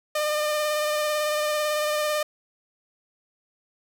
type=tone with vibrato; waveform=sawtooth; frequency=603 Hz; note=D5; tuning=46 cents sharp; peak=-19 dBFS; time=0.15-2.23 s; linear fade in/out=5 ms; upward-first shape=sine; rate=18 Hz; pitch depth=18 cents each way; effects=none